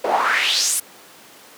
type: noise with band-pass filter sweep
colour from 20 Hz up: pink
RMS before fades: -19 dBFS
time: 0.04-0.8 s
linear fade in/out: 5 ms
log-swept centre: 520 to 11000 Hz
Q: 3.8
effects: pink hiss -44 dBFS RMS until 1.57 s + high-pass 300 Hz 12 dB/octave